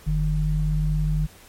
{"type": "tone pair together", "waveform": "sine", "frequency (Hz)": [45.7, 153.6], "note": ["F#1", "D#3"], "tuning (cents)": [-21, -22], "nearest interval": "octave + major sixth", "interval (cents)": 2099, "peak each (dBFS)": -22, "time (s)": [0.06, 1.27], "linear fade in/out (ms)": 20, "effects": ["pink hiss -49 dBFS RMS until 1.48 s", "MP3 64 kbps"]}